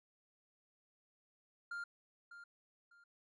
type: tone with echo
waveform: triangle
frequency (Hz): 1400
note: F6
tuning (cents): +4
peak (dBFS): -39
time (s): 1.71-1.84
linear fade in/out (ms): 5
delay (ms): 600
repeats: 2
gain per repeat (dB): -11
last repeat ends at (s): 3.04
effects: resampled to 24000 Hz